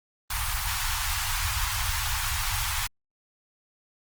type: band-stop noise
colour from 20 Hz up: pink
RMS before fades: -28 dBFS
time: 0.3-2.87 s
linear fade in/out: 5 ms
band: 110 to 820 Hz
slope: 48 dB/octave
effects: Opus 24 kbps